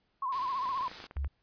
sine tone with vibrato, 1046.5 Hz, C6, in tune, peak -30 dBFS, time 0.22-0.88 s, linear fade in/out 5 ms, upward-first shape sine, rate 15 Hz, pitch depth 100 cents each way
white noise, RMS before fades -44 dBFS, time 0.32-1.07 s, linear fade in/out 5 ms
clicks, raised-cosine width 0.5 ms, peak -31 dBFS, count 11, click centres 0.656 / 0.691 / 0.776 / 0.809 / 0.881 / 0.915 / 1.002 / 1.041 / 1.111 / 1.168 / 1.246 s
sine tone, 69.3 Hz, C#2, in tune, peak -30 dBFS, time 1.16-1.28 s, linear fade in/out 10 ms
effects pink hiss -75 dBFS RMS until 1.42 s + resampled to 11025 Hz

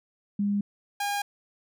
sine / sawtooth tone pair in turn, 203 / 812 Hz, G#3 / G#5, -39 / -39 cents, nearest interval 2 octaves, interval 2400 cents, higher second, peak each -23 dBFS, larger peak neither, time 0.39-0.61 / 1-1.22 s, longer neither, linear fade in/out 5 ms, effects none

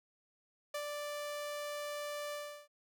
sawtooth tone with ADSR envelope, 587.3 Hz, D5, in tune, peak -32 dBFS, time 0.74-2.68 s, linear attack 6 ms, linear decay 69 ms, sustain -3 dB, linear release 350 ms, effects none

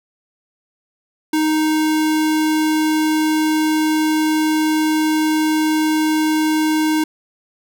square tone, 311.1 Hz, D#4, in tune, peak -15 dBFS, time 1.33-7.04 s, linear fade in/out 5 ms, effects none

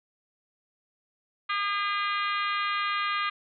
harmonic tone, 405.4 Hz, G#4, 42 cents flat, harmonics 3 / 4 / 5 / 6 / 7 / 8 / 9 / 10, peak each -28 / -35 / -34 / -36 / -40 / -39 / -43 / -42 dBFS, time 1.49-3.3 s, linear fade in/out 10 ms, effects none

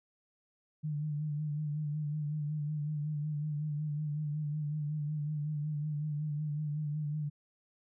sine tone with vibrato, 150 Hz, D3, 37 cents sharp, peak -32 dBFS, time 0.83-7.3 s, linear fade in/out 20 ms, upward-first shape sine, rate 5.4 Hz, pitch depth 45 cents each way, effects none

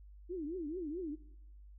sine tone with vibrato, 329.6 Hz, E4, in tune, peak -37 dBFS, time 0.29-1.16 s, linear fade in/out 20 ms, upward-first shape triangle, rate 4.6 Hz, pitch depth 280 cents each way, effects noise-tail reverb RT60 0.9 s tail -22 dB re dry + added 50 Hz sine -52 dBFS peak until 1.78 s

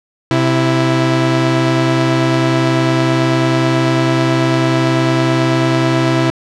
sawtooth tone pair together, 130.1 / 329.8 Hz, C3 / E4, -9 / +1 cents, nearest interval octave + major third, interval 1610 cents, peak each -10 dBFS, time 0.31-6.3 s, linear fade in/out 0 ms, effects low-pass 5000 Hz 12 dB/octave

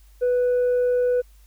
sine tone with tanh clipping, 493.9 Hz, B4, in tune, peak -18 dBFS, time 0.21-1.22 s, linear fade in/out 20 ms, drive 1 dB, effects added 50 Hz sine -48 dBFS peak until 1.46 s + white hiss -61 dBFS RMS until 1.46 s

